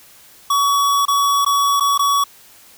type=tone with dropouts; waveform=square; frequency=1129 Hz; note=C#6; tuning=31 cents sharp; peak=-14 dBFS; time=0.5-2.24 s; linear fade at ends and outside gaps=5 ms; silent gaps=1.054-1.081 / 1.449-1.462 / 1.799-1.806 / 1.978-1.992 s; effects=white hiss -46 dBFS RMS until 2.77 s